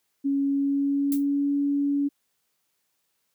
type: tone with pitch glide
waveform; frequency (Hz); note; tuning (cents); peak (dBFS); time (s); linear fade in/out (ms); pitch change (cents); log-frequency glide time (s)
sine; 277.8 to 283.6; C#4 to C#4; +4 to +40; -21; 0.24-2.09; 20; +36; 0.43-1.51
type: noise with exponential decay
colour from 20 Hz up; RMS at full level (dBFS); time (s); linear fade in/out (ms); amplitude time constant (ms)
violet; -29; 1.12-1.26; 1; 29
effects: white hiss -74 dBFS RMS until 3.34 s + high-pass 80 Hz 12 dB/octave